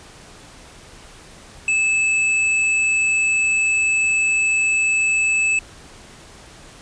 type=tone with tanh clipping; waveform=sine; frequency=2614 Hz; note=E7; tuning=15 cents flat; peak=-17 dBFS; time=1.68-5.59 s; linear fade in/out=2 ms; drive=15 dB; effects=pink hiss -43 dBFS RMS until 6.81 s + resampled to 22050 Hz